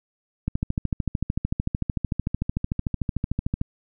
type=click train; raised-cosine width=5 ms; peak=-11 dBFS; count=43; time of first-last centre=0.48-3.614 s; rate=13.4 Hz; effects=none